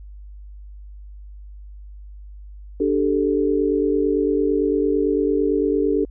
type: chord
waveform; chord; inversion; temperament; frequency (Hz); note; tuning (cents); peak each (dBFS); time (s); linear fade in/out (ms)
sine; D suspended fourth; none; just; 293.7 / 391.6 / 440.5; D4 / G4 / A4; 0 / -2 / +2; -21; 2.8-6.05; 5
effects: added 50 Hz sine -36 dBFS peak until 6.1 s